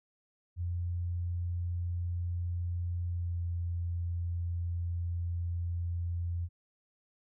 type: tone with pitch glide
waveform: sine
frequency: 87.31 to 86.21 Hz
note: F2 to F2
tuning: 0 to -22 cents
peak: -31 dBFS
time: 0.56-6.49 s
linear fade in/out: 50 ms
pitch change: -22 cents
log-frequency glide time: 3.08-3.41 s
effects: none